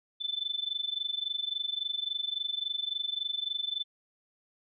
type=tone with amplitude modulation; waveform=sine; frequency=3520 Hz; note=A7; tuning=in tune; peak=-27 dBFS; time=0.2-3.84 s; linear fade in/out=20 ms; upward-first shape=sine; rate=23.6 Hz; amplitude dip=90%; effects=none